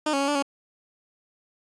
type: tone with pitch steps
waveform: 15% pulse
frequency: 305.4 / 276.5 / 278.3 / 291.5 / 278.9 Hz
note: D#4 / C#4 / C#4 / D4 / C#4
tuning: -32 / -4 / +7 / -13 / +11 cents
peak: -16 dBFS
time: 0.06-0.425 s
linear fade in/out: 5 ms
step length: 73 ms
effects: resampled to 22050 Hz